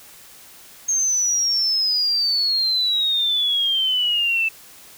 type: exponential sweep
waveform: sine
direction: down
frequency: 6460 to 2633 Hz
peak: -17 dBFS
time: 0.88-4.49 s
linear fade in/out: 10 ms
effects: white hiss -45 dBFS RMS until 4.97 s